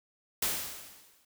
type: noise with exponential decay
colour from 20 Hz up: white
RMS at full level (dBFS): -28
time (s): 0.42-1.25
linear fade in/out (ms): 5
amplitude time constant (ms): 180
effects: none